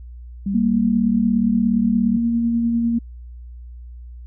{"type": "tone with vibrato", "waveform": "sine", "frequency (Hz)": 196, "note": "G3", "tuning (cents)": 0, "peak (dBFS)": -19, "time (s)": [0.46, 2.17], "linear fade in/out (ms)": 5, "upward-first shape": "sine", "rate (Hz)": 7, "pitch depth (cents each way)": 17}
{"type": "tone with tremolo", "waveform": "sine", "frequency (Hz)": 233.1, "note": "A#3", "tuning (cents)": 0, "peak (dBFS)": -15, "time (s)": [0.54, 2.99], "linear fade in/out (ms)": 10, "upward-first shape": "sine", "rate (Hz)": 10, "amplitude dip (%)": 25}
{"effects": ["added 60 Hz sine -34 dBFS peak until 4.26 s"]}